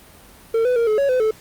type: tone with pitch steps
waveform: triangle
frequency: 453.7 / 499.3 / 465.3 / 429.2 / 558 / 508 / 436.2 Hz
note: A#4 / B4 / A#4 / A4 / C#5 / B4 / A4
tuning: -47 / +19 / -3 / -43 / +11 / +49 / -15 cents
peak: -13 dBFS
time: 0.54-1.31 s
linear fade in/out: 5 ms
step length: 110 ms
effects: pink hiss -46 dBFS RMS until 1.4 s + Opus 32 kbps